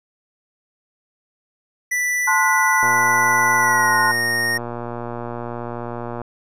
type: tone with pitch glide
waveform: square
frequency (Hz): 1975.5 to 1853.9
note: B6 to A#6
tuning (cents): 0 to -10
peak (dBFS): -19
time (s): 1.91-4.58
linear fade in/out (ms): 10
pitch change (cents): -110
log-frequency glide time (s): 3.58-3.99
type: chord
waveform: sine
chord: F# diminished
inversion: first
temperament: equal with one note detuned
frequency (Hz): 880 / 1046.5 / 1456.2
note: A5 / C6 / F#6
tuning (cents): 0 / 0 / -28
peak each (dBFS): -20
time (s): 2.27-4.12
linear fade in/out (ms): 10
type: click train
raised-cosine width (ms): 1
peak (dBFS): -15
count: 404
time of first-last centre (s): 2.83-6.217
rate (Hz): 119
effects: resampled to 32000 Hz